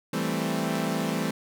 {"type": "chord", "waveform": "sawtooth", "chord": "A minor seventh", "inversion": "second", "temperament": "equal", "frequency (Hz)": [164.81, 196, 220, 261.6], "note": ["E3", "G3", "A3", "C4"], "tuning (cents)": [0, 0, 0, 0], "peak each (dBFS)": [-27, -28, -27, -28], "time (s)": [0.13, 1.31], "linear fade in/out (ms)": 5, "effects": []}